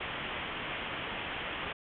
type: low-pass noise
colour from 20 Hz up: white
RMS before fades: -38 dBFS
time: 0-1.73 s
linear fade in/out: 10 ms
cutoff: 3300 Hz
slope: 96 dB/octave
effects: none